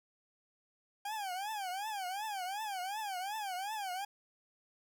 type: tone with vibrato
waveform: 40% pulse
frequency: 795 Hz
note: G5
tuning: 24 cents sharp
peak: -36 dBFS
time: 1.05-4.05 s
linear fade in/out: 5 ms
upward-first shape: triangle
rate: 2.7 Hz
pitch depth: 200 cents each way
effects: none